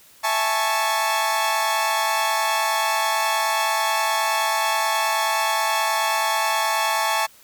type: chord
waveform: sawtooth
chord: A major seventh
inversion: second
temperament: equal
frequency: 659.3 / 830.6 / 880 / 1108.7 Hz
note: E5 / G#5 / A5 / C#6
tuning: 0 / 0 / 0 / 0 cents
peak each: -24 / -24 / -19 / -21 dBFS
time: 0.23-7.27 s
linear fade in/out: 20 ms
effects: white hiss -51 dBFS RMS until 7.43 s